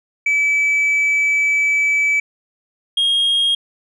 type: tone pair in turn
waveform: sine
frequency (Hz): 2300 / 3253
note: D7 / G#7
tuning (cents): -37 / -37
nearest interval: tritone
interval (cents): 600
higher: second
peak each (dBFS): -11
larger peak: neither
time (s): 0.26-2.2 / 2.97-3.55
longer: first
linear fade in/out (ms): 5
effects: tanh soft clip ceiling -12 dBFS